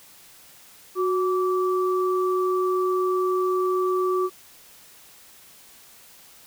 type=tone pair together; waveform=sine; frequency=368 / 1160 Hz; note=F#4 / D6; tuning=-9 / -22 cents; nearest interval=octave + minor sixth; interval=1987 cents; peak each=-21 / -26 dBFS; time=0.95-4.3 s; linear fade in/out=50 ms; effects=white hiss -50 dBFS RMS until 6.46 s